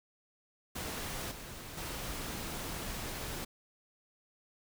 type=noise with level steps; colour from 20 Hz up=pink; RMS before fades=-39 / -46 / -40 dBFS; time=0.75-3.45 s; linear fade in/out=10 ms; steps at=1.31 / 1.77 s; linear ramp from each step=5 ms; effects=none